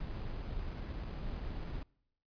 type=noise with sample-and-hold; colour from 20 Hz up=brown; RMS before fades=-40 dBFS; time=0-1.83 s; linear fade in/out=5 ms; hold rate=3675 Hz; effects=noise-tail reverb RT60 0.8 s tail -26 dB re dry + resampled to 11025 Hz